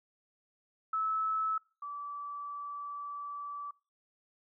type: tone pair in turn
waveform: sine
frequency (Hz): 1302 / 1156.1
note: E6 / D6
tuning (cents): -22 / -28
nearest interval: major second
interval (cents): 206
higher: first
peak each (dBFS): -29 / -38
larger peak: first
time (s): 0.93-1.58 / 1.82-3.71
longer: second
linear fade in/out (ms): 5
effects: noise-tail reverb RT60 0.4 s tail -25 dB re dry